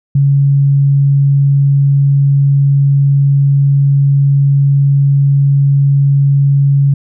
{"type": "tone", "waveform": "sine", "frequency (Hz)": 139.7, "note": "C#3", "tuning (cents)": 14, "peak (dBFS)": -6, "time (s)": [0.15, 6.94], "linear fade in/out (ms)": 5, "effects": []}